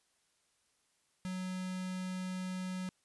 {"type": "tone with notch filter", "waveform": "square", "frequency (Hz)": 185, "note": "F#3", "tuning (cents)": 0, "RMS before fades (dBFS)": -39, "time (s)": [1.25, 2.89], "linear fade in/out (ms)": 0, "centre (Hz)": 670, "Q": 1.2, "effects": ["white hiss -75 dBFS RMS until 3.04 s", "resampled to 24000 Hz"]}